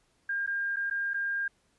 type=tone with dropouts; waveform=sine; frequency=1607 Hz; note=G6; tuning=43 cents sharp; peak=-28 dBFS; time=0.29-1.48 s; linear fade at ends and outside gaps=5 ms; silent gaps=0.464-0.474 / 0.761-0.767 / 0.9-0.909 / 1.135-1.142 s; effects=pink hiss -70 dBFS RMS until 1.78 s + resampled to 24000 Hz